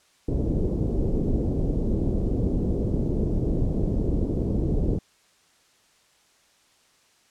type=low-pass noise; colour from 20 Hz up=pink; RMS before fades=-24 dBFS; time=0.28-4.99 s; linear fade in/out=5 ms; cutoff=440 Hz; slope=24 dB/octave; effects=white hiss -61 dBFS RMS until 7.3 s + low-pass 8000 Hz 12 dB/octave